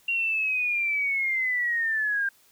sine linear sweep, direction down, 2769 to 1586 Hz, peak -23 dBFS, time 0.08-2.29 s, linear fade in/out 5 ms, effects white hiss -60 dBFS RMS until 2.51 s

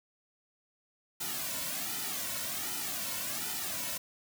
white noise with flanger, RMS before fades -36 dBFS, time 1.2-3.98 s, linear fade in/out 10 ms, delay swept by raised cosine 1.8 to 2.49 ms, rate 1.3 Hz, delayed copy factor -0.95, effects none

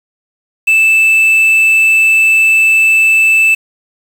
triangle tone with quantisation, 2637 Hz, E7, in tune, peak -4 dBFS, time 0.67-3.55 s, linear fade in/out 10 ms, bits 5, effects none

